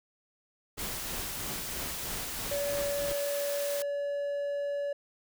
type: noise with tremolo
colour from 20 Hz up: pink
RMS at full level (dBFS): -38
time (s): 0.77-3.13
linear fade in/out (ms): 10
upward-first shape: triangle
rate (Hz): 3.1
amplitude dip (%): 70
type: high-pass noise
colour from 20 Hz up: white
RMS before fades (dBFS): -38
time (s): 0.79-3.82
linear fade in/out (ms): 0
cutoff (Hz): 320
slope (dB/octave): 12
type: tone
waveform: triangle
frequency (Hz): 571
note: D5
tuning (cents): -49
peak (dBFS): -28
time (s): 2.51-4.93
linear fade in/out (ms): 5
effects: none